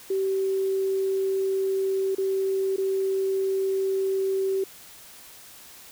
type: tone with dropouts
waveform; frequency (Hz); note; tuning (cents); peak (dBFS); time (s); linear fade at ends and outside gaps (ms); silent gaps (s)
sine; 385.1; G4; -31; -22; 0.1-4.64; 5; 2.15-2.181 / 2.763-2.78
effects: white hiss -47 dBFS RMS until 5.91 s